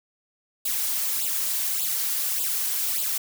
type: noise with flanger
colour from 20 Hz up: blue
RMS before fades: -26 dBFS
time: 0.65-3.18 s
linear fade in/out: 5 ms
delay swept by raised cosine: 0.25 to 4.25 ms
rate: 1.7 Hz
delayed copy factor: +0.85
effects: none